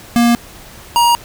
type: tone pair in turn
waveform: square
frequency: 236.4 / 945.6 Hz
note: A#3 / A#5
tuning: +24 / +24 cents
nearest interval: 2 octaves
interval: 2400 cents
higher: second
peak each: -9 dBFS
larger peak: neither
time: 0.16-0.35 / 0.96-1.15 s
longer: neither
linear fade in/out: 0 ms
effects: pink hiss -37 dBFS RMS until 1.24 s